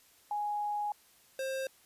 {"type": "tone pair in turn", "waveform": ["sine", "square"], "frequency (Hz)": [830.6, 530.9], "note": ["G#5", "C5"], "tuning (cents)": [0, 25], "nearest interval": "minor sixth", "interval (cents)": 775, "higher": "first", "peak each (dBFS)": [-31, -34], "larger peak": "first", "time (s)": [[0.31, 0.92], [1.39, 1.67]], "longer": "first", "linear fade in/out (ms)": 2, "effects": ["white hiss -63 dBFS RMS until 1.85 s", "resampled to 32000 Hz"]}